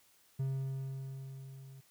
triangle tone with level ramp, 134.2 Hz, C3, 44 cents sharp, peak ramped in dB -29 to -48 dBFS, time 0.39-1.81 s, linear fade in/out 10 ms, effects white hiss -67 dBFS RMS until 1.9 s

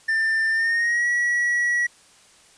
triangle tone with pitch glide, 1788 to 1927.4 Hz, A6 to B6, +27 to -43 cents, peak -17 dBFS, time 0.08-1.87 s, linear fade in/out 10 ms, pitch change +130 cents, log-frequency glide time 0.51-1.08 s, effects white hiss -53 dBFS RMS until 2.57 s + resampled to 22050 Hz

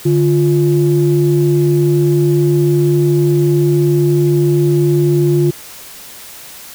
sine tone pair together, 146.82 / 349.2 Hz, D3 / F4, 0 / 0 cents, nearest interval octave + minor third, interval 1500 cents, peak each -11 / -11 dBFS, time 0.05-5.51 s, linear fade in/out 10 ms, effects tanh soft clip ceiling -2 dBFS + white hiss -34 dBFS RMS until 6.74 s

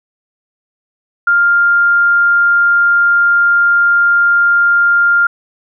sine tone, 1400 Hz, F6, 4 cents sharp, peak -7 dBFS, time 1.27-5.27 s, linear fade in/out 5 ms, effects none

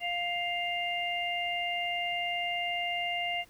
harmonic tone, 700 Hz, F5, 4 cents sharp, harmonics 1 / 3 / 4, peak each -34 / -34 / -34 dBFS, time 0-3.45 s, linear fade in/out 50 ms, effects pink hiss -60 dBFS RMS until 3.49 s

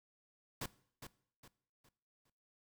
pink noise with echo, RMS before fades -41 dBFS, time 0.61-0.66 s, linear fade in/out 5 ms, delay 410 ms, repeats 4, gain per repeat -9 dB, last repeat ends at 2.3 s, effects noise-tail reverb RT60 0.6 s tail -20 dB re dry

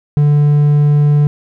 triangle tone, 146.83 Hz, D3, in tune, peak -5 dBFS, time 0.17-1.27 s, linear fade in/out 0 ms, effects none

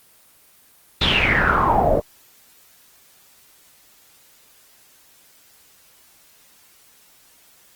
pink noise with low-pass filter sweep, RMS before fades -17 dBFS, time 1.01-2 s, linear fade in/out 5 ms, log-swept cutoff 3700 to 520 Hz, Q 8, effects white hiss -53 dBFS RMS until 7.75 s + Opus 24 kbps

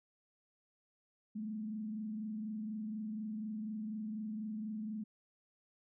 sine tone with frequency modulation, 215.3 Hz, A3, 37 cents flat, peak -38 dBFS, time 1.35-5.04 s, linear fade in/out 10 ms, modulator 24.1 Hz, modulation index 0.45, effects none

